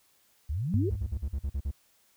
sine exponential sweep, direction up, 64.5 to 433.6 Hz, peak -28 dBFS, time 0.49-0.9 s, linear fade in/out 10 ms
sine tone with exponential decay, 100 Hz, G2, 35 cents sharp, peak -21 dBFS, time 0.74-1.53 s, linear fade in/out 0 ms, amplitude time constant 170 ms
triangle tone bursts, 69.3 Hz, C#2, in tune, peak -26 dBFS, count 8, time 0.9-1.713 s, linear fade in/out 10 ms, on 64 ms, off 43 ms
effects white hiss -66 dBFS RMS until 2.16 s

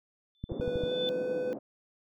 sine tone with exponential growth, 3520 Hz, A7, in tune, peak -30 dBFS, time 0.35-1.09 s, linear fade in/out 0 ms, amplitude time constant 160 ms
click train, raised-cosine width 5 ms, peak -23 dBFS, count 6, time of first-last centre 0.44-0.837 s, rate 12.6 Hz
white band-pass noise, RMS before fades -39 dBFS, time 0.49-1.59 s, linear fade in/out 5 ms, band 170 to 520 Hz, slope 24 dB/octave
triangle tone with pitch glide, 493.9 to 502.2 Hz, B4 to B4, 0 to +29 cents, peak -28 dBFS, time 0.61-1.53 s, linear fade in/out 0 ms, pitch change +29 cents, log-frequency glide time 0.85-0.93 s
effects none

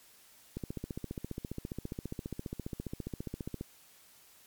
click train, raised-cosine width 3 ms, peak -24 dBFS, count 46, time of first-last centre 0.57-3.611 s, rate 14.8 Hz, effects white hiss -60 dBFS RMS until 4.46 s + MP3 96 kbps

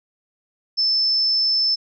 sine tone, 5274 Hz, E8, in tune, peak -16 dBFS, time 0.77-1.76 s, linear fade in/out 20 ms, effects none

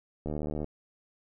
click train, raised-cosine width 2 ms, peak -21 dBFS, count 30, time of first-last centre 0.26-0.644 s, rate 75.6 Hz, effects none

